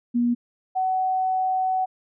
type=tone pair in turn; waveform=sine; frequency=240 / 750.4 Hz; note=B3 / F#5; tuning=-49 / +24 cents; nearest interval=octave + minor sixth; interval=1973 cents; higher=second; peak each=-18 / -20 dBFS; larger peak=first; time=0.14-0.35 / 0.75-1.86 s; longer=second; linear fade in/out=20 ms; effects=none